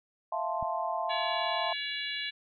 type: chord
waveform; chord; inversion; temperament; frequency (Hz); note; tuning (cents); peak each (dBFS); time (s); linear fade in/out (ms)
sine; F major seventh; third; equal; 659.3 / 698.5 / 880 / 1046.5; E5 / F5 / A5 / C6; 0 / 0 / 0 / 0; -35; 0.32-1.73; 5
type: click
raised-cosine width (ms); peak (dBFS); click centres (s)
5; -30; 0.627
type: harmonic tone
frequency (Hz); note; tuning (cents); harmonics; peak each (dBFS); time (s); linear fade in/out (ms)
568; C#5; +42; 3 / 4 / 5 / 6 / 7; -39 / -39 / -39 / -39 / -39; 1.09-2.31; 20
effects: none